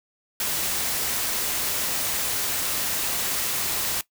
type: noise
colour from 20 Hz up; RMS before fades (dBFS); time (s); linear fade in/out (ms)
white; -26; 0.4-4.01; 2
effects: noise-tail reverb RT60 0.1 s tail -18 dB re dry